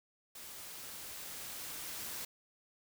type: noise with level ramp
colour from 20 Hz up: white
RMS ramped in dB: -49 to -42 dBFS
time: 0.35-2.25 s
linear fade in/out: 5 ms
effects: none